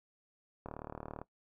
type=click train; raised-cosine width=1 ms; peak=-28 dBFS; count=22; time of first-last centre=0.66-1.216 s; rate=37.8 Hz; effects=noise-tail reverb RT60 0.1 s tail -18 dB re dry